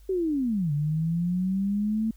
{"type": "linear two-way sweep", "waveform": "sine", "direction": "down then up", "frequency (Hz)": [388.7, 143.3, 224.5], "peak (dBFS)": -23, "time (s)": [0.09, 2.11], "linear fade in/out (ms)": 5, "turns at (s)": 0.72, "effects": ["added 50 Hz sine -48 dBFS peak until 2.16 s", "white hiss -64 dBFS RMS until 2.16 s"]}